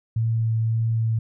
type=tone with vibrato; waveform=sine; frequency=113 Hz; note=A2; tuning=47 cents sharp; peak=-19 dBFS; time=0.16-1.19 s; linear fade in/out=5 ms; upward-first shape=triangle; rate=1.8 Hz; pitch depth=12 cents each way; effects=none